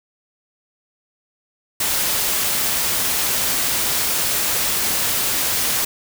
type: noise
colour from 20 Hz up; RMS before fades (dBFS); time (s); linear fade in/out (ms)
white; -20; 1.8-5.85; 5
effects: none